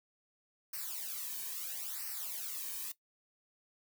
blue noise with flanger, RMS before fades -41 dBFS, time 0.73-2.92 s, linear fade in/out 5 ms, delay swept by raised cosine 0.28 to 1.48 ms, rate 0.75 Hz, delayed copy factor -0.9, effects noise-tail reverb RT60 0.1 s tail -17 dB re dry

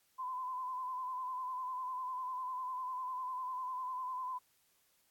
sine tone with vibrato, 1019 Hz, C6, 46 cents flat, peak -37 dBFS, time 0.18-4.39 s, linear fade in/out 20 ms, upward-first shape square, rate 10 Hz, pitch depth 33 cents each way, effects white hiss -73 dBFS RMS until 5.1 s + AAC 64 kbps

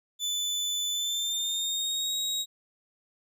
30% pulse tone with pitch glide, 3500 to 3795 Hz, A7 to A#7, -10 to +30 cents, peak -25 dBFS, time 0.19-2.46 s, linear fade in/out 50 ms, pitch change +140 cents, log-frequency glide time 0.92-2.16 s, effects none

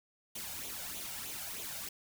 white noise with flanger, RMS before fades -42 dBFS, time 0.35-1.89 s, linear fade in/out 5 ms, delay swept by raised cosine 0.29 to 1.39 ms, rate 3.2 Hz, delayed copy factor +0.6, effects none

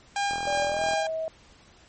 sawtooth tone with tremolo, 805 Hz, G5, 46 cents sharp, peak -20 dBFS, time 0.16-1.07 s, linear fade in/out 2 ms, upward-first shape sine, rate 3 Hz, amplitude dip 45%
click train, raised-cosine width 1 ms, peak -23 dBFS, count 27, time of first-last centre 0.31-0.935 s, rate 41.6 Hz
sine tone with pitch glide, 585 to 641.6 Hz, D5 to E5, -7 to -47 cents, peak -27 dBFS, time 0.47-1.28 s, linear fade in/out 0 ms, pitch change +160 cents, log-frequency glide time 0.68-0.83 s
effects pink hiss -55 dBFS RMS until 1.88 s + MP3 32 kbps

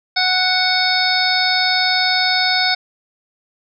harmonic tone, 740 Hz, F#5, in tune, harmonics 1 / 2 / 3 / 5 / 6 / 7, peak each -21 / -21 / -21 / -21 / -21 / -21 dBFS, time 0.16-2.75 s, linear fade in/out 10 ms, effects none

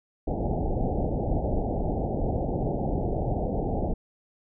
pink low-pass noise, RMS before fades -27 dBFS, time 0.27-3.94 s, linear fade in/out 10 ms, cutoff 820 Hz, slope 96 dB/octave, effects none

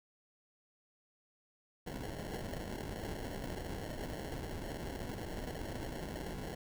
pink noise with sample-and-hold, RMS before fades -42 dBFS, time 1.86-6.55 s, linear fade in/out 5 ms, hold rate 1225 Hz, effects none

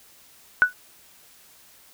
sine tone with exponential decay, 1480 Hz, F#6, in tune, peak -8 dBFS, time 0.62-0.73 s, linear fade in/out 0 ms, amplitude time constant 23 ms, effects white hiss -53 dBFS RMS until 1.93 s

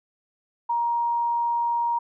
sine tone, 942 Hz, A#5, 18 cents sharp, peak -21 dBFS, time 0.69-1.99 s, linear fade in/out 10 ms, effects none

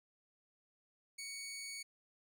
15% pulse tone, 2236 Hz, C#7, 14 cents sharp, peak -37 dBFS, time 1.18-1.83 s, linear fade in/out 10 ms, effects none

